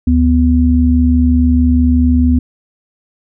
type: tone pair together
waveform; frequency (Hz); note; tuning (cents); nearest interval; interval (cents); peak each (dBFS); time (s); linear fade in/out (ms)
sine; 74.5 / 248.3; D2 / B3; +25 / +9; octave + major sixth; 2084; -10; 0.07-2.39; 5
effects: none